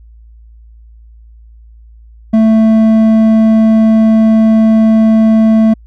sine tone with hard clipping, 221 Hz, A3, 8 cents sharp, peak -6 dBFS, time 2.33-5.74 s, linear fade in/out 10 ms, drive 6 dB, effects added 56 Hz sine -35 dBFS peak until 5.86 s

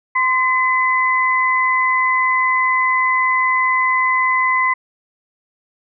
sine tone pair together, 1037 / 2022 Hz, C6 / B6, -16 / +40 cents, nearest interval octave, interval 1156 cents, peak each -16 dBFS, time 0.15-4.74 s, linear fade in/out 10 ms, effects none

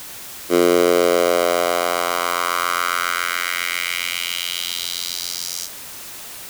10% pulse tone with high-pass filter sweep, 87.31 Hz, F2, in tune, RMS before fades -20 dBFS, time 0.49-5.69 s, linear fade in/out 50 ms, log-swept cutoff 350 to 5800 Hz, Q 2.4, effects white hiss -35 dBFS RMS until 6.49 s

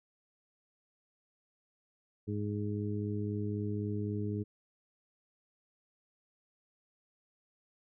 harmonic tone, 103.83 Hz, G#2, in tune, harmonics 1 / 2 / 3 / 4, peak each -35 / -38 / -40 / -41 dBFS, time 2.27-4.44 s, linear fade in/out 20 ms, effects none

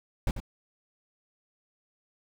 brown noise with echo, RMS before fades -26 dBFS, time 0.27-0.31 s, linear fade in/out 2 ms, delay 92 ms, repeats 1, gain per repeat -9 dB, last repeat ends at 0.402 s, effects none

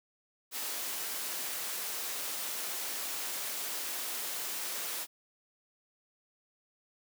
white high-pass noise, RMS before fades -37 dBFS, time 0.51-5.07 s, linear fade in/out 50 ms, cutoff 300 Hz, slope 12 dB/octave, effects none

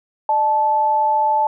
sine tone pair together, 605.7 / 872 Hz, D#5 / A5, -47 / -16 cents, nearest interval tritone, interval 631 cents, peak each -24 / -14 dBFS, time 0.29-1.47 s, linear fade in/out 2 ms, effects none

